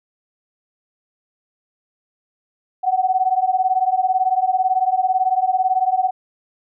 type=beating tone pair; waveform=sine; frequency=740 / 758 Hz; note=F#5 / F#5; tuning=0 / +42 cents; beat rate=18 Hz; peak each=-18 dBFS; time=2.83-6.11 s; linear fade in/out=20 ms; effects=none